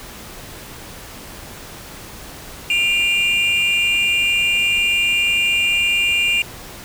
triangle tone pair together, 2400 / 2789 Hz, D7 / F7, +37 / -3 cents, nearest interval minor third, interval 260 cents, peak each -15 dBFS, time 2.7-6.42 s, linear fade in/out 2 ms, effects tanh soft clip ceiling -8 dBFS + pink hiss -36 dBFS RMS until 6.84 s

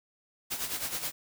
white noise with tremolo, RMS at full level -32 dBFS, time 0.5-1.12 s, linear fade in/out 20 ms, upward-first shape sine, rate 9.4 Hz, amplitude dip 65%, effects none

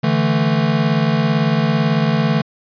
square chord, D suspended second, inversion none, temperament equal, 146.83 / 164.81 / 220 Hz, D3 / E3 / A3, 0 / 0 / 0 cents, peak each -19 dBFS, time 0.03-2.42 s, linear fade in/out 10 ms, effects resampled to 11025 Hz

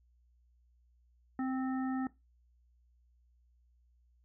harmonic tone, 261.2 Hz, C4, 3 cents flat, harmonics 1 / 3 / 5 / 7, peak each -32 / -42 / -46 / -49 dBFS, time 1.39-2.07 s, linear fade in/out 2 ms, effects noise-tail reverb RT60 0.2 s tail -18 dB re dry + added 60 Hz sine -65 dBFS peak until 4.24 s

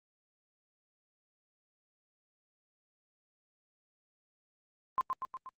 sine tone with echo, 1046.5 Hz, C6, in tune, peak -26 dBFS, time 4.98-5.01 s, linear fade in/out 0 ms, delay 120 ms, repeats 4, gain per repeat -4 dB, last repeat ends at 5.49 s, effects Opus 32 kbps

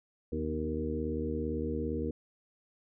harmonic tone with a mistuned harmonic, 77.6 Hz, D#2, 4 cents flat, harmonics 1 / 2 / 3 / 4 / 5 / 6, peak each -37 / -42 / -37 / -38 / -40 / -37 dBFS, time 0.32-2.11 s, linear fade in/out 5 ms, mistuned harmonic 3, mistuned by +51 cents, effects none

